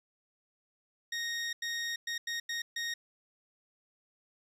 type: tone bursts at uneven times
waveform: 20% pulse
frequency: 1864.7 Hz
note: A#6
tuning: in tune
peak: -28 dBFS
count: 6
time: 1.12-1.53 / 1.62-1.96 / 2.07-2.18 / 2.27-2.4 / 2.49-2.62 / 2.76-2.94 s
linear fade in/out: 5 ms
effects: low-pass 10000 Hz 12 dB/octave + 11-bit